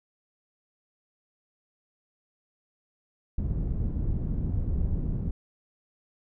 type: low-pass noise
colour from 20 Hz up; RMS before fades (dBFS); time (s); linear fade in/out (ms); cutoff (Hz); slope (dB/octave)
pink; -28; 3.38-5.31; 5; 170; 12
effects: none